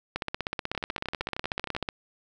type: two click trains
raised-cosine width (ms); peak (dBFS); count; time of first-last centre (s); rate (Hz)
0.3; -13 / -18; 29 / 15; 0.16-1.888 / 0.75-1.827; 16.2 / 13
effects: none